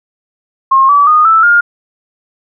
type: tone with pitch steps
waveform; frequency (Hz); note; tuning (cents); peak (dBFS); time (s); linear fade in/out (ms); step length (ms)
sine; 1072 / 1148.9 / 1231.4 / 1319.8 / 1414.5; C6 / D6 / D#6 / E6 / F6; +42 / -38 / -18 / +2 / +22; -4; 0.71-1.61; 10; 180
effects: none